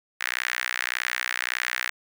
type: tone with high-pass filter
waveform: sawtooth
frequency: 61.74 Hz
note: B1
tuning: in tune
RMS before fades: -29 dBFS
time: 0.2-1.9 s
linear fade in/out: 10 ms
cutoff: 1800 Hz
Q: 3.3
effects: none